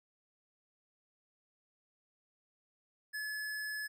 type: tone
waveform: square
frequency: 1712 Hz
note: A6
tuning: 48 cents flat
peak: -38 dBFS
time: 3.13-3.88 s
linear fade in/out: 20 ms
effects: none